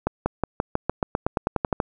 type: accelerating click train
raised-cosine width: 1 ms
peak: -7 dBFS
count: 15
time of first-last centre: 0.07-1.802 s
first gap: 190 ms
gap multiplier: 0.93
effects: none